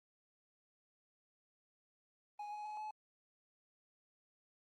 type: tone with pitch steps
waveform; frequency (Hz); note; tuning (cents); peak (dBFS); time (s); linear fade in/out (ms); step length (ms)
triangle; 830.6 / 838.8 / 847.1 / 855.4; G#5 / G#5 / G#5 / A5; 0 / +17 / +34 / -49; -40; 2.39-2.91; 5; 130
effects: Opus 24 kbps